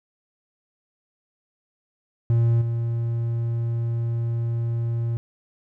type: tone with level steps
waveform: triangle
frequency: 116.6 Hz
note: A#2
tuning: 1 cent sharp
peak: -14 / -20 dBFS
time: 2.3-5.17 s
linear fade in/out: 0 ms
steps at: 2.61 s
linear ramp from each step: 10 ms
effects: none